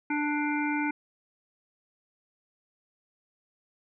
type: harmonic tone with a mistuned harmonic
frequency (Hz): 295.2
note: D4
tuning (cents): +9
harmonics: 1 / 3 / 5 / 7 / 8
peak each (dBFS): -28 / -33 / -35 / -36 / -37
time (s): 0.1-0.91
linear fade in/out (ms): 5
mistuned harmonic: 7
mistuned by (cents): +24
effects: none